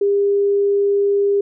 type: tone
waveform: sine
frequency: 402.2 Hz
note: G4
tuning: 44 cents sharp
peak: -13 dBFS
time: 0.01-1.41 s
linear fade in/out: 5 ms
effects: none